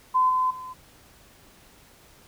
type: tone with level steps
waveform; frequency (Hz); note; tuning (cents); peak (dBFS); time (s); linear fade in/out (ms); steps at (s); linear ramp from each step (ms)
sine; 1022; C6; -41; -17 / -20 / -35; 0.14-0.74; 20; 0.29 / 0.5; 10
effects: pink hiss -54 dBFS RMS until 2.27 s